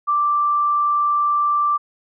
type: tone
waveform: sine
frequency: 1174.7 Hz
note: D6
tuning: in tune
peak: -15 dBFS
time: 0.07-1.78 s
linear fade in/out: 20 ms
effects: none